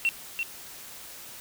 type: tone with echo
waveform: sine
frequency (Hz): 2720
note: F7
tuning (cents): -46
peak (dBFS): -19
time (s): 0.05-0.09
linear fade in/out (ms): 0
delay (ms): 340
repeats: 1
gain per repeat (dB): -7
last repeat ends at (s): 0.43
effects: tanh soft clip ceiling -19 dBFS + white hiss -44 dBFS RMS until 1.4 s